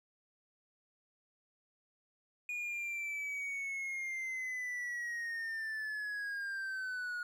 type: linear sweep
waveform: triangle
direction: down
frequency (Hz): 2454 to 1440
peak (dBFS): -35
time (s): 2.49-7.23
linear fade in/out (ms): 2
effects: none